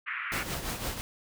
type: band-pass noise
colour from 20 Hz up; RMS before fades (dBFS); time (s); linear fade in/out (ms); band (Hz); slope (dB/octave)
white; -35; 0.06-0.44; 20; 1200 to 2400; 48
type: noise with tremolo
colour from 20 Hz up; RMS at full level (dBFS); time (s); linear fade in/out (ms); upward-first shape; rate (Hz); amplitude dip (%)
pink; -32; 0.32-1.01; 0; triangle; 5.9; 65
effects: none